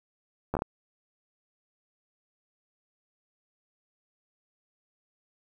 slowing click train, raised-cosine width 1 ms, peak -15 dBFS, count 5, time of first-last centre 0.54-0.621 s, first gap 12 ms, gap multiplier 1.36, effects 9-bit

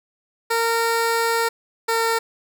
15% pulse tone pair in turn, 460 / 455.8 Hz, A#4 / A#4, -23 / -39 cents, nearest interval unison, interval 16 cents, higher first, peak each -12 dBFS, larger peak neither, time 0.5-1.49 / 1.88-2.19 s, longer first, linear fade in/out 10 ms, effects none

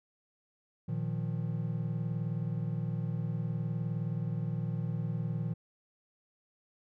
triangle chord, Bb suspended fourth, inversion none, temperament just, 116.54 / 155.39 / 174.81 Hz, Bb2 / Eb3 / F3, 0 / -2 / +2 cents, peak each -33 / -33 / -36 dBFS, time 0.88-5.54 s, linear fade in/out 10 ms, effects none

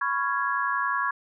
sine chord, C# dominant seventh, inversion third, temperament just, 997.9 / 1108.7 / 1385.9 / 1663.1 Hz, B5 / C#6 / E#6 / G#6, +18 / 0 / -14 / +2 cents, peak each -31 / -27 / -33 / -28 dBFS, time 0.01-1.11 s, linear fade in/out 5 ms, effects none

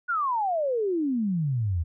sine exponential sweep, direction down, 1480 to 77.8 Hz, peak -23 dBFS, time 0.08-1.84 s, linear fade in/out 20 ms, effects none

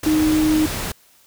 sine tone in noise, 310 Hz, D#4, 6 cents flat, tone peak -14 dBFS, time 0.06-0.66 s, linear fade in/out 5 ms, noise pink, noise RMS -26 dBFS, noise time 0.03-0.92 s, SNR +9 dB, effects white hiss -54 dBFS RMS until 1.26 s

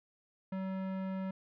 sine tone with tanh clipping, 190 Hz, F#3, 46 cents sharp, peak -37 dBFS, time 0.52-1.31 s, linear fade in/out 5 ms, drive 18 dB, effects none

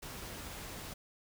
pink noise, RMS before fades -45 dBFS, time 0.02-0.94 s, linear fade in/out 10 ms, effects none

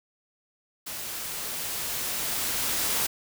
white noise with level ramp, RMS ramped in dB -36 to -26 dBFS, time 0.86-3.07 s, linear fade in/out 10 ms, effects none

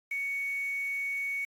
sine tone with quantisation, 2230 Hz, C#7, 10 cents sharp, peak -30 dBFS, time 0.11-1.45 s, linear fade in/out 5 ms, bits 8, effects AAC 48 kbps

